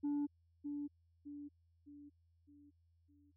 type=tone with echo; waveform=sine; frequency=289.8 Hz; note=D4; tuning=23 cents flat; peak=-32 dBFS; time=0.03-0.27 s; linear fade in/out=20 ms; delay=610 ms; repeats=5; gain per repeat=-7 dB; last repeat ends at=3.32 s; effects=tanh soft clip ceiling -33 dBFS + added 84 Hz sine -70 dBFS peak until 3.36 s